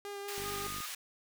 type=tone with vibrato; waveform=sawtooth; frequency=403.1 Hz; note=G4; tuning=48 cents sharp; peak=-36 dBFS; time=0.05-0.67 s; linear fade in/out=0 ms; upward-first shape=sine; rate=5.1 Hz; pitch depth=15 cents each way
type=high-pass noise; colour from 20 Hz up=pink; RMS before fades=-42 dBFS; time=0.28-0.95 s; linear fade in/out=5 ms; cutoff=1800 Hz; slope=12 dB/octave
type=click train; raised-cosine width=3 ms; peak=-35 dBFS; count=22; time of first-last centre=0.38-0.804 s; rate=49.5 Hz
type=tone; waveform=triangle; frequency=1231 Hz; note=D#6; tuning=19 cents flat; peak=-40 dBFS; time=0.44-0.86 s; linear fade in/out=5 ms
effects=none